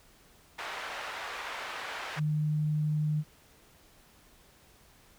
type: band-pass noise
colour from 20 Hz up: white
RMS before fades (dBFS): -39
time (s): 0.58-2.2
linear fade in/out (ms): 10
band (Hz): 670 to 1900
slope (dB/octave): 12
type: tone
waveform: sine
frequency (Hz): 152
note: D#3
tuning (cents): -40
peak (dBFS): -26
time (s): 2.16-3.24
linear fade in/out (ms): 50
effects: pink hiss -60 dBFS RMS until 5.18 s